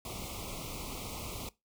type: band-stop noise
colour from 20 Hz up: pink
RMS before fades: -41 dBFS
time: 0.05-1.49 s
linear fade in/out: 2 ms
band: 1300 to 2100 Hz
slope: 96 dB/octave
effects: noise-tail reverb RT60 0.2 s tail -20 dB re dry